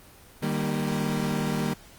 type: chord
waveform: 35% pulse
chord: Eb major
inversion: none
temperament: equal with one note detuned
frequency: 152.54 / 196 / 233.1 Hz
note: Eb3 / G3 / Bb3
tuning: -34 / 0 / 0 cents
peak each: -28 dBFS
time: 0.42-1.74 s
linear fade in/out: 10 ms
effects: pink hiss -51 dBFS RMS until 1.98 s + Opus 24 kbps